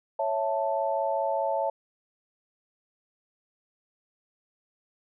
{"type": "chord", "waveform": "sine", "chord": "A major", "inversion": "first", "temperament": "equal", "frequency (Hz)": [554.4, 659.3, 880], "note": ["C#5", "E5", "A5"], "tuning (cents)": [0, 0, 0], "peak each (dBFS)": -29, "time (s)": [0.19, 1.7], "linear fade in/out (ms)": 5, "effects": []}